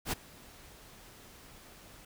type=noise with ADSR envelope; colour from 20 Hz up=pink; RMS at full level=-31 dBFS; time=0.05-2.05 s; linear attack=75 ms; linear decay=15 ms; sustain=-23 dB; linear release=4 ms; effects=none